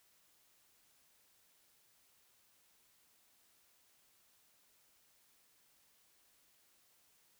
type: silence
effects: white hiss -71 dBFS RMS until 7.39 s